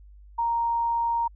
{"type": "tone", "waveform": "sine", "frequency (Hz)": 932.3, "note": "A#5", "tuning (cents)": 0, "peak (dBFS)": -22, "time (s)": [0.38, 1.28], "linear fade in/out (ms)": 10, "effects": ["added 50 Hz sine -46 dBFS peak until 1.35 s"]}